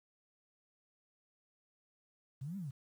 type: exponential two-way sweep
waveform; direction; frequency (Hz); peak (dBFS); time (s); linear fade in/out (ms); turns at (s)
sine; up then down; 123.47 to 206.9 to 123.47; -39; 2.41-2.71; 10; 2.57
effects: 11-bit